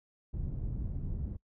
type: low-pass noise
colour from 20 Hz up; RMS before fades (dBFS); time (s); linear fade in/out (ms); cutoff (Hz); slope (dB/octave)
pink; -36; 0.33-1.37; 10; 140; 12
effects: noise-tail reverb RT60 0.1 s tail -23 dB re dry